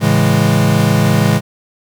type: chord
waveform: square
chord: A major seventh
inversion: none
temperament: equal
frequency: 110 / 138.59 / 164.81 / 207.7 Hz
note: A2 / C#3 / E3 / G#3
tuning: 0 / 0 / 0 / 0 cents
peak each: -16 dBFS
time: 0-1.41 s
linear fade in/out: 50 ms
effects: none